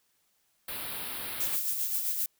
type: band-stop noise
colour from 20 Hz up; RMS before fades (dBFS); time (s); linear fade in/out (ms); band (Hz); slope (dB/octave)
white; -37; 0.68-1.56; 5; 4500 to 9600; 48
type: noise with tremolo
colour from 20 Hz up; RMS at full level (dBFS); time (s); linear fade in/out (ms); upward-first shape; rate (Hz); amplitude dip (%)
violet; -29; 1.4-2.26; 2; sine; 7.6; 45
effects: white hiss -72 dBFS RMS until 2.39 s